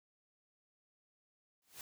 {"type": "noise with exponential growth", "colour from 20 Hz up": "white", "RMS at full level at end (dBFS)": -45, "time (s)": [1.62, 1.81], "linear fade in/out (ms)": 1, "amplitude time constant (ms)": 41, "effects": []}